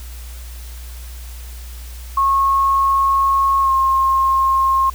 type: tone with pitch glide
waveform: sine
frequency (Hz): 1091 to 1069.2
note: C#6 to C6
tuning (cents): -28 to +37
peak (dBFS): -12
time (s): 2.17-4.9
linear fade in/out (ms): 5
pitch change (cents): -35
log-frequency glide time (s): 3.61-3.71
effects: added 60 Hz sine -30 dBFS peak until 4.94 s + white hiss -41 dBFS RMS until 4.94 s